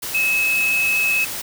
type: tone in noise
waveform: sine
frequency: 2581 Hz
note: E7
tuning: 37 cents flat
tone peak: -16 dBFS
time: 0.14-1.25 s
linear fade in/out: 10 ms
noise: white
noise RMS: -28 dBFS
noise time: 0.02-1.42 s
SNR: +9 dB
effects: none